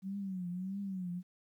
sine tone with vibrato, 187.7 Hz, F#3, 25 cents sharp, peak -36 dBFS, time 0.02-1.23 s, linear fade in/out 50 ms, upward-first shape triangle, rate 1.6 Hz, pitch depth 130 cents each way, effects 12-bit

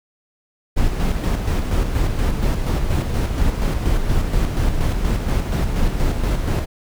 brown noise with tremolo, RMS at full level -17 dBFS, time 0.76-6.66 s, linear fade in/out 20 ms, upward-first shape square, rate 4.2 Hz, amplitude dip 40%, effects none

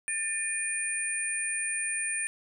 sine tone cluster, 1781 / 2443 / 9090 Hz, A6 / D#7 / C#9, +21 / -32 / +42 cents, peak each -35 / -34 / -31 dBFS, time 0.08-2.27 s, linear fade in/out 0 ms, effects none

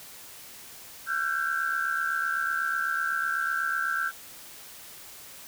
sine tone cluster, 1359 / 1520 / 1588 Hz, F6 / F#6 / G6, -48 / +46 / +22 cents, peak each -30 dBFS, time 1.06-4.12 s, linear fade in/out 50 ms, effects white hiss -46 dBFS RMS until 5.47 s

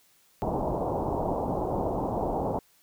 white low-pass noise, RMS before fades -29 dBFS, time 0.42-2.59 s, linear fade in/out 0 ms, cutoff 910 Hz, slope 48 dB/octave, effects white hiss -63 dBFS RMS until 2.82 s

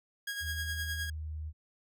sawtooth tone with tremolo, 1641 Hz, G#6, 21 cents flat, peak -30 dBFS, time 0.27-1.1 s, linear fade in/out 5 ms, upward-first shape sine, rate 9.7 Hz, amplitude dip 50%
sine tone with pitch glide, 78.4 to 77.37 Hz, D#2 to D#2, +14 to -9 cents, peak -36 dBFS, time 0.4-1.53 s, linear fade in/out 50 ms, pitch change -23 cents, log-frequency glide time 0.94-1.31 s
effects none

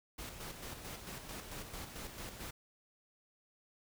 pink noise with tremolo, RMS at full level -45 dBFS, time 0.18-2.51 s, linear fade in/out 10 ms, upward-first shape square, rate 4.5 Hz, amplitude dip 45%, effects none

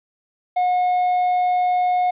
triangle tone, 724 Hz, F#5, 38 cents flat, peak -14 dBFS, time 0.56-2.11 s, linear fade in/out 10 ms, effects resampled to 8000 Hz + 9-bit

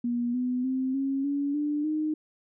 sine tone with pitch steps, 240 / 250.2 / 260.8 / 271.9 / 283.4 / 295.5 / 308 Hz, B3 / B3 / C4 / C#4 / C#4 / D4 / D#4, -49 / +23 / -5 / -33 / +38 / +11 / -17 cents, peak -25 dBFS, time 0.04-2.14 s, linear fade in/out 5 ms, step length 300 ms, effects none

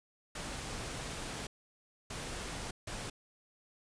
pink noise bursts at uneven times, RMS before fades -41 dBFS, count 3, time 0.35-1.47 / 2.1-2.71 / 2.87-3.1 s, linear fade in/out 5 ms, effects resampled to 22050 Hz

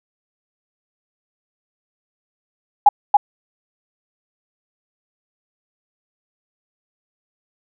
sine tone with echo, 822 Hz, G#5, 18 cents flat, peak -4 dBFS, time 2.86-2.89 s, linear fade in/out 5 ms, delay 280 ms, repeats 1, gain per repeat -2 dB, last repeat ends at 3.17 s, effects none

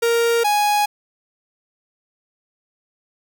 45% pulse tone pair in turn, 466.2 / 830.7 Hz, A#4 / G#5, 0 / 0 cents, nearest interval minor seventh, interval 1000 cents, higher second, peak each -15 dBFS, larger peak neither, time 0.02-0.44 / 0.44-0.86 s, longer neither, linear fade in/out 10 ms, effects none

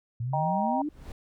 sine exponential sweep, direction up, 113 to 311.1 Hz, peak -28 dBFS, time 0.2-0.89 s, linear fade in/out 5 ms
sine chord, Eb major, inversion none, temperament equal with one note detuned, 622.3 / 784 / 942.6 Hz, Eb5 / G5 / Bb5, 0 / 0 / +19 cents, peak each -32 / -28 / -30 dBFS, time 0.33-0.82 s, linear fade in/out 5 ms
brown noise with exponential growth, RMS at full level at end -36 dBFS, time 0.68-1.12 s, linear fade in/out 2 ms, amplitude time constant 94 ms
effects none

